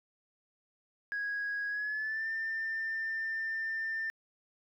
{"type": "tone with pitch glide", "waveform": "sine", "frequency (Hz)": [1654, 1793.3], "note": ["G#6", "A6"], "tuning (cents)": [-8, 32], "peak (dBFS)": -31, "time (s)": [1.12, 4.1], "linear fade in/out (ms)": 0, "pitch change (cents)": 140, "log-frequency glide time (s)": [1.68, 2.28], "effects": ["tanh soft clip ceiling -29 dBFS", "12-bit"]}